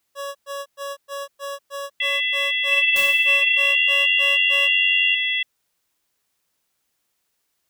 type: tone bursts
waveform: 25% pulse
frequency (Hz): 560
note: C#5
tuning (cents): +18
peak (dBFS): -24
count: 15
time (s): 0.15-4.69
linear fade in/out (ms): 50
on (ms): 200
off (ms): 110
type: harmonic tone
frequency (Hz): 670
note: E5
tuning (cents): +28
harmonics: 3 / 4 / 5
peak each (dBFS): -24 / -24 / -24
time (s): 2-5.43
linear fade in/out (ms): 5
type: tone with pitch glide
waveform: sine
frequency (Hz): 2661 to 2771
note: E7 to F7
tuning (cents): +16 to -14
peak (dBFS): -17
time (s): 2.69-5.15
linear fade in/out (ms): 5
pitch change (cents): +70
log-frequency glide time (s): 3.2-3.88
type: noise with exponential decay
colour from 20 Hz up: white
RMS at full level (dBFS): -28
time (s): 2.96-3.56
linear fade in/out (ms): 1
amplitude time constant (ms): 130
effects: white hiss -73 dBFS RMS until 7.69 s